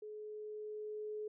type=tone with level ramp; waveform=sine; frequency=425.3 Hz; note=G#4; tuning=41 cents sharp; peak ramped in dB=-45 to -39 dBFS; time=0.02-1.28 s; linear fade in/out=5 ms; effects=none